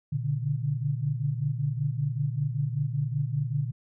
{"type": "tone cluster", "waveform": "sine", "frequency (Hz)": [119.3, 142.3, 147.5], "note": ["A#2", "C#3", "D3"], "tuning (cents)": [41, 46, 8], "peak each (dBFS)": -30, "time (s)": [0.12, 3.72], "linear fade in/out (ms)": 10, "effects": []}